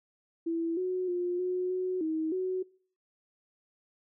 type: tone with pitch steps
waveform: sine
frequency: 331.9 / 367.7 / 354.4 / 364.5 / 368.7 / 317.1 / 371.5 Hz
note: E4 / F#4 / F4 / F#4 / F#4 / D#4 / F#4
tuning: +12 / -11 / +25 / -26 / -6 / +33 / +7 cents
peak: -28 dBFS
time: 0.46-2.63 s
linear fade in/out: 10 ms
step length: 310 ms
effects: noise-tail reverb RT60 0.5 s tail -24 dB re dry